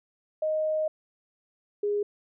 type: tone pair in turn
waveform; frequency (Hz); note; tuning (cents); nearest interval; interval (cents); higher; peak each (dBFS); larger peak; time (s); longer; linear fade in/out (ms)
sine; 622.3 / 411.8; D#5 / G#4; 0 / -15; perfect fifth; 715; first; -24; neither; 0.42-0.88 / 1.83-2.03; first; 5
effects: none